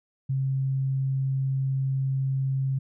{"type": "tone", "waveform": "sine", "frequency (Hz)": 134.2, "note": "C3", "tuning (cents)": 44, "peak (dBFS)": -23, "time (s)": [0.29, 2.79], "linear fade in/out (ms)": 10, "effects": []}